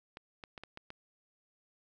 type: clicks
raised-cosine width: 0.3 ms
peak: -29 dBFS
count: 6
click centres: 0.171 / 0.438 / 0.578 / 0.636 / 0.774 / 0.904 s
effects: none